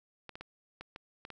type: clicks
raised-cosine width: 0.3 ms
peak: -28 dBFS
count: 7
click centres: 0.293 / 0.355 / 0.41 / 0.81 / 0.961 / 1.251 / 1.303 s
effects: none